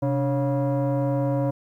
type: tone with frequency modulation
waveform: sine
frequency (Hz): 130.81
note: C3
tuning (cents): 0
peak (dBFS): -19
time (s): 0.02-1.51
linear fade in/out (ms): 10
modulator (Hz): 420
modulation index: 1.2
effects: tanh soft clip ceiling -17 dBFS + 10-bit

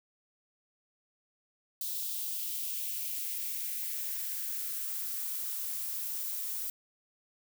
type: noise with high-pass filter sweep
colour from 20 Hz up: violet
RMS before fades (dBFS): -36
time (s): 1.81-6.7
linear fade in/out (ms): 2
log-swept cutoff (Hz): 3700 to 730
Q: 2.2
effects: none

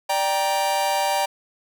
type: chord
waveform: 45% pulse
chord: G minor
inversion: second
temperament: just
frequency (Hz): 588 / 784 / 940.8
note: D5 / G5 / Bb5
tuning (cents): +2 / 0 / +16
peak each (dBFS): -26 / -23 / -25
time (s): 0.09-1.26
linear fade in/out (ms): 10
effects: none

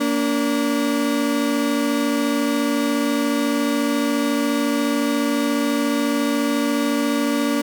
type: tone pair together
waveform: 35% pulse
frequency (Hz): 233.7 / 287.9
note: A#3 / D4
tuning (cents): +5 / -34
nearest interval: major third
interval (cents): 361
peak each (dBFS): -21 / -18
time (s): 0-7.62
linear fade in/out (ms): 10
effects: none

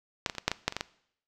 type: clicks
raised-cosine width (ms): 0.2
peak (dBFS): -9 / -15 / -25 / -15 / -6 / -11 / -7 / -20 / -13 / -13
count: 10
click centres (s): 0.262 / 0.298 / 0.351 / 0.383 / 0.48 / 0.516 / 0.68 / 0.724 / 0.766 / 0.809
effects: noise-tail reverb RT60 0.7 s tail -20 dB re dry

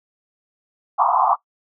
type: band-pass noise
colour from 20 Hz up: pink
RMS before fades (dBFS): -17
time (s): 0.98-1.36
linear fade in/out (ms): 20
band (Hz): 710 to 1200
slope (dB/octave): 96
effects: noise-tail reverb RT60 0.1 s tail -18 dB re dry

